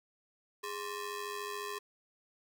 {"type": "ring-modulated tone", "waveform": "sawtooth", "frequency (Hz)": 730, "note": "F#5", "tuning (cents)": -24, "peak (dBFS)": -31, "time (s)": [0.63, 1.79], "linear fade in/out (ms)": 10, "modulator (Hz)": 318, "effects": []}